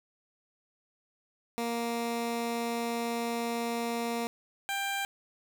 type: tone pair in turn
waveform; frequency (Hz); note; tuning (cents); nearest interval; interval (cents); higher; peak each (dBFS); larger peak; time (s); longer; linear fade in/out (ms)
15% pulse; 234 / 791.6; A#3 / G5; +7 / +17; octave + major sixth; 2110; second; -24; neither; 1.58-4.27 / 4.69-5.05; first; 0
effects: none